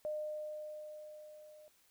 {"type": "tone with level ramp", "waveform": "sine", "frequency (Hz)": 608, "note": "D#5", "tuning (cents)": -40, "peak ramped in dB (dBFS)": [-35, -55], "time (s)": [0.05, 1.68], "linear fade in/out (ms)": 0, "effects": ["white hiss -70 dBFS RMS until 1.9 s"]}